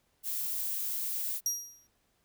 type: noise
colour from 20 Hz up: violet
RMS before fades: -34 dBFS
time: 0.23-1.41 s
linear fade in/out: 50 ms
type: tone with exponential decay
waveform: 35% pulse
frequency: 5700 Hz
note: F8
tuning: 34 cents sharp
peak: -23 dBFS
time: 1.46-1.87 s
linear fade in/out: 1 ms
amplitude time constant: 89 ms
effects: pink hiss -73 dBFS RMS until 2.24 s